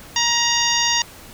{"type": "harmonic tone with a mistuned harmonic", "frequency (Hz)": 944, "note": "A#5", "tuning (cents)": 22, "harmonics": [1, 2, 3, 4, 5, 6, 7], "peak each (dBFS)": [-24, -24, -24, -24, -24, -24, -24], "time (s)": [0.16, 1.02], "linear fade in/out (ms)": 2, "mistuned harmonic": 4, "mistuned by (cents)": -52, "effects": ["pink hiss -41 dBFS RMS until 1.33 s"]}